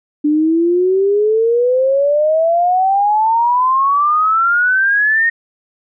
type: exponential sweep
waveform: sine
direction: up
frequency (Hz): 293.7 to 1864.7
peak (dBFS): -10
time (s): 0.24-5.3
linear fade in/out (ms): 10
effects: none